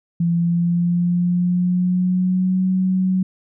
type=tone with pitch glide; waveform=sine; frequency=170 to 186.46 Hz; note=F3 to F#3; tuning=-46 to +14 cents; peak=-15 dBFS; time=0.2-3.23 s; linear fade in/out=5 ms; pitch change=+160 cents; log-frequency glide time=0.34-2.64 s; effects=none